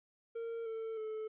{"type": "tone with pitch steps", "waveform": "triangle", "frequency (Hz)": [460, 447.4, 435.2], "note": ["A#4", "A4", "A4"], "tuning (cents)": [-23, 29, -19], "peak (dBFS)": -36, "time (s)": [0.35, 1.28], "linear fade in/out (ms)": 10, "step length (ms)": 310, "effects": ["resampled to 8000 Hz", "13-bit"]}